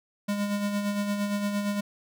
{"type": "tone with tremolo", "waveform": "square", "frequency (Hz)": 204, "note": "G#3", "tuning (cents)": -31, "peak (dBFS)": -25, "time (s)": [0.28, 1.81], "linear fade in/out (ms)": 10, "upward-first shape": "sine", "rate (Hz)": 8.7, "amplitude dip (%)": 45, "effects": []}